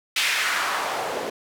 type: noise with band-pass filter sweep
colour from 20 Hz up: white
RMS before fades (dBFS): -25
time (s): 0.16-1.3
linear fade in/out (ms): 5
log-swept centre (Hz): 2800 to 430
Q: 1.7
effects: none